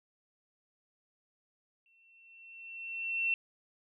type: tone with exponential growth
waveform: sine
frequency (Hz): 2703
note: E7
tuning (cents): +43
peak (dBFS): -26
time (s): 1.86-3.34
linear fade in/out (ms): 1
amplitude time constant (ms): 320
effects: none